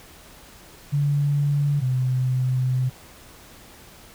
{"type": "tone pair in turn", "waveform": "sine", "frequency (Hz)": [143.9, 128.1], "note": ["D3", "C3"], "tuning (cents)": [-35, -36], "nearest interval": "major second", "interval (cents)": 201, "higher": "first", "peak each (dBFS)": [-18, -19], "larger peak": "first", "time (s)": [[0.92, 1.81], [1.81, 2.9]], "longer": "second", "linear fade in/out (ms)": 20, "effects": ["pink hiss -47 dBFS RMS until 4.14 s"]}